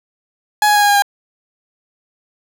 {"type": "tone with pitch steps", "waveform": "30% pulse", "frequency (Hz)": [840, 833.2, 826.5, 819.9, 813.3, 806.7], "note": ["G#5", "G#5", "G#5", "G#5", "G#5", "G5"], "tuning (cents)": [19, 5, -9, -22, -36, 49], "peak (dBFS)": -7, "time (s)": [0.62, 1.022], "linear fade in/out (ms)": 2, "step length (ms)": 67, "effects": []}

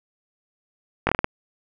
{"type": "slowing click train", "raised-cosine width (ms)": 0.5, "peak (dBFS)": -4, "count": 6, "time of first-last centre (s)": [1.07, 1.244], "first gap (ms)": 20, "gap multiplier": 1.28, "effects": []}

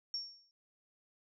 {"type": "tone with exponential decay", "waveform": "sine", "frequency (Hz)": 5500, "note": "F8", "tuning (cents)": -27, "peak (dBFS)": -33, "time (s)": [0.14, 0.51], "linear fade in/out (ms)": 1, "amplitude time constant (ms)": 80, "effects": []}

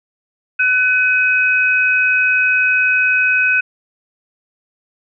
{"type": "tone pair together", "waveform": "sine", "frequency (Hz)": [1500, 2532], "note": ["F#6", "D#7"], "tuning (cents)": [23, 30], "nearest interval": "major sixth", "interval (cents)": 907, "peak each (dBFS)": -14, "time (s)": [0.59, 3.61], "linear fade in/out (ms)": 10, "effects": []}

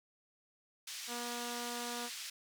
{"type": "band-pass noise", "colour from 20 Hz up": "white", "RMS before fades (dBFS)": -45, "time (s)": [0.87, 2.3], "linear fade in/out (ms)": 5, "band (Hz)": [2100, 6400], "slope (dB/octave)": 12}
{"type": "tone", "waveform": "10% pulse", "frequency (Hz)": 240, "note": "B3", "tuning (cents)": -49, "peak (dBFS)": -32, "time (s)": [1.07, 2.1], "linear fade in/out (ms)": 50}
{"effects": []}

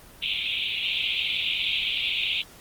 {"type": "band-pass noise", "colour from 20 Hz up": "white", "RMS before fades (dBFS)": -27, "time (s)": [0.22, 2.42], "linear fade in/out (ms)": 5, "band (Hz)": [2300, 3700], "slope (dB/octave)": 96, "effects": ["pink hiss -49 dBFS RMS until 2.6 s", "Opus 24 kbps"]}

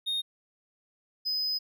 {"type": "tone pair in turn", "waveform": "triangle", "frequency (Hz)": [3700, 5029], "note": ["A#7", "D#8"], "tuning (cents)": [-14, 18], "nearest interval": "perfect fourth", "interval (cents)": 532, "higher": "second", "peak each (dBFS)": -26, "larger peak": "neither", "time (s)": [[0.06, 0.22], [1.25, 1.59]], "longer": "second", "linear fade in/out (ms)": 20, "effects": []}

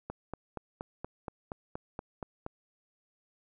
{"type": "click train", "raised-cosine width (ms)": 1, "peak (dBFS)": -23, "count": 11, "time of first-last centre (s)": [0.1, 2.464], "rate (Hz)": 4.23, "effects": []}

